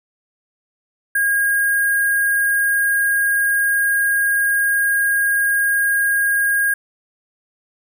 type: tone with sample-and-hold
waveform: sine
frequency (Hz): 1629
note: G#6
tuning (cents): -34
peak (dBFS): -14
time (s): 1.15-6.74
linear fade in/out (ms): 5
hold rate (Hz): 11025
effects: none